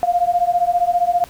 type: beating tone pair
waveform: sine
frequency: 696 / 711 Hz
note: F5 / F5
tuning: -6 / +31 cents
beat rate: 15 Hz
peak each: -17 dBFS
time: 0.03-1.24 s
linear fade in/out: 0 ms
effects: pink hiss -43 dBFS RMS until 1.29 s